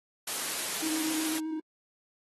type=noise; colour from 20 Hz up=white; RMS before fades=-33 dBFS; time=0.27-1.39 s; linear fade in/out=5 ms
type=tone with vibrato; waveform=triangle; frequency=315.7 Hz; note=D#4; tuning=25 cents sharp; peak=-29 dBFS; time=0.82-1.6 s; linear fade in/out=5 ms; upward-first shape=square; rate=7.9 Hz; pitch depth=14 cents each way
effects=high-pass 200 Hz 12 dB/octave + AAC 32 kbps